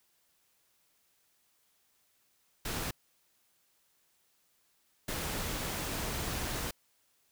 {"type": "noise bursts at uneven times", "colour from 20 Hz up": "pink", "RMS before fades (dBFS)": -36, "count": 2, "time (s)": [[2.65, 2.91], [5.08, 6.71]], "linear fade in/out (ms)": 5, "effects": ["white hiss -72 dBFS RMS until 7.31 s"]}